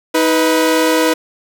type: tone pair together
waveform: sawtooth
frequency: 316.6 / 493.6 Hz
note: D#4 / B4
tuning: +30 / -1 cents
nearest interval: minor sixth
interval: 769 cents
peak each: -10 dBFS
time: 0.14-1.14 s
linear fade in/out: 10 ms
effects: none